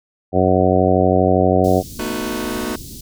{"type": "harmonic tone", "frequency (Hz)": 92.5, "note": "F#2", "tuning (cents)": 0, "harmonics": [1, 2, 3, 4, 5, 6, 7, 8], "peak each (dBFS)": [-20, -20, -20, -20, -20, -20, -20, -20], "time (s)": [0.32, 1.83], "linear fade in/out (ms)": 50}
{"type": "band-stop noise", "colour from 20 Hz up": "pink", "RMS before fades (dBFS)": -34, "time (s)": [1.64, 3.01], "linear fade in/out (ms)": 5, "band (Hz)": [320, 4200], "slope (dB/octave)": 24}
{"type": "chord", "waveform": "sawtooth", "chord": "B dominant seventh", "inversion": "third", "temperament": "just", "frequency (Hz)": [222.2, 246.9, 308.7, 370.4], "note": ["A3", "B3", "D#4", "F#4"], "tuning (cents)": [17, 0, -14, 2], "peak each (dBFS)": -23, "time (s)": [1.99, 2.76], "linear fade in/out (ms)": 5}
{"effects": []}